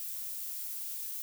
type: noise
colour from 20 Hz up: violet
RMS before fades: -39 dBFS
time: 0-1.22 s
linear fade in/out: 0 ms
effects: none